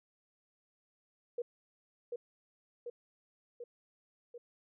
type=tone with echo; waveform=sine; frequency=479.4 Hz; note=A#4; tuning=48 cents sharp; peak=-33 dBFS; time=1.38-1.42 s; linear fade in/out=5 ms; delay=740 ms; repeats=4; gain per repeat=-3 dB; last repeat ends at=4.38 s; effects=none